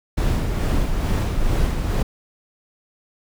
brown noise with tremolo, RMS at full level -18 dBFS, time 0.17-2.03 s, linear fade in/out 10 ms, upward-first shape sine, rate 2.3 Hz, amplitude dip 40%, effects none

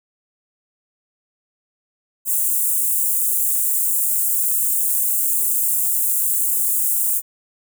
white high-pass noise, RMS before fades -19 dBFS, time 2.25-7.22 s, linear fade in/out 50 ms, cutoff 7600 Hz, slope 48 dB/octave, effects none

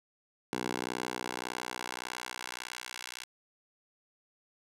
10% pulse tone with high-pass filter sweep, 61.74 Hz, B1, in tune, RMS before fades -39 dBFS, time 0.53-3.24 s, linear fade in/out 0 ms, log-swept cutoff 290 to 2200 Hz, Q 0.72, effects low-pass 11000 Hz 12 dB/octave

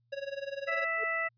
square tone with tremolo, 554.4 Hz, C#5, in tune, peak -33 dBFS, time 0.12-0.85 s, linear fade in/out 10 ms, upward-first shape sine, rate 20 Hz, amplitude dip 85%
harmonic tone, 659.3 Hz, E5, in tune, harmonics 1 / 2 / 3 / 4, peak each -37 / -36 / -31 / -41 dBFS, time 0.67-1.29 s, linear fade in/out 20 ms
sine tone with exponential growth, 440 Hz, A4, in tune, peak -33 dBFS, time 0.95-1.04 s, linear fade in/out 5 ms, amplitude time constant 19 ms
effects added 118 Hz sine -70 dBFS peak until 1.37 s + resampled to 11025 Hz

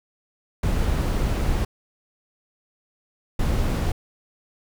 brown noise bursts at uneven times, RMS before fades -22 dBFS, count 2, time 0.63-1.65 / 3.39-3.92 s, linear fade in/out 5 ms, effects none

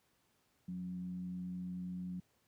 sine tone with frequency modulation, 180.7 Hz, F#3, 41 cents flat, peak -39 dBFS, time 0.68-2.2 s, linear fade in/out 5 ms, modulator 93.4 Hz, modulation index 0.3, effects pink hiss -75 dBFS RMS until 2.47 s + high-pass 80 Hz 12 dB/octave

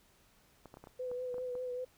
clicks, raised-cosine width 1 ms, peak -36 dBFS, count 9, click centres 0.657 / 0.741 / 0.771 / 0.84 / 0.872 / 1.115 / 1.343 / 1.382 / 1.553 s
sine tone with vibrato, 500 Hz, B4, 21 cents sharp, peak -36 dBFS, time 0.99-1.85 s, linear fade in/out 10 ms, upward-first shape triangle, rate 5.1 Hz, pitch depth 33 cents each way
effects pink hiss -67 dBFS RMS until 1.97 s

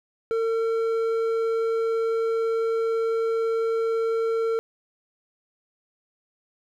sine tone with hard clipping, 453 Hz, A#4, 50 cents flat, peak -23 dBFS, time 0.31-4.59 s, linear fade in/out 0 ms, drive 6 dB, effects none

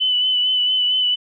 sine tone with vibrato, 3000 Hz, F#7, 23 cents sharp, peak -15 dBFS, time 0-1.16 s, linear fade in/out 20 ms, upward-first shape sine, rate 4.4 Hz, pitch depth 25 cents each way, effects none

